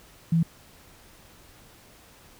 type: tone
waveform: sine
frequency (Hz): 165.4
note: E3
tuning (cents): +6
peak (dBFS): -18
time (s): 0.32-0.43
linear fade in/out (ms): 5
effects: pink hiss -53 dBFS RMS until 2.39 s